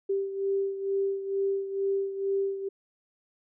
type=beating tone pair; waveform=sine; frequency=392 / 394.2 Hz; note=G4 / G4; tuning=0 / +10 cents; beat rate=2.2 Hz; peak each=-27 / -33 dBFS; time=0.09-2.69 s; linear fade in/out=10 ms; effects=none